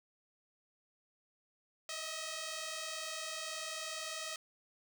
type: tone pair together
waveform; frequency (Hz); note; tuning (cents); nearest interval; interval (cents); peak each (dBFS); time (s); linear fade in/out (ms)
5% pulse; 622.9 / 643; D#5 / E5; +2 / -43; minor second; 55; -32 / -31; 1.89-4.36; 2
effects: none